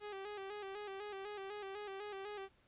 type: tone with vibrato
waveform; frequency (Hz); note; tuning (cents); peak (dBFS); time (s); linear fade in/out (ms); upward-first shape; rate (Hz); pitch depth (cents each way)
sawtooth; 401.9; G4; +43; -40; 0-2.49; 50; square; 4; 61
effects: pink hiss -71 dBFS RMS until 2.67 s + resampled to 8000 Hz